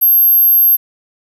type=tone; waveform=sine; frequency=12510 Hz; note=G9; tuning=5 cents flat; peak=-6 dBFS; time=0.01-0.77 s; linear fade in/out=20 ms; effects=8-bit